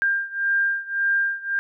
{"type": "beating tone pair", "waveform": "sine", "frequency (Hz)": [1596, 1597.8], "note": ["G6", "G6"], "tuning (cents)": [31, 33], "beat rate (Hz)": 1.8, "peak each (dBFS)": [-22, -24], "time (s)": [0.02, 1.59], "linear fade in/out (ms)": 0, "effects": []}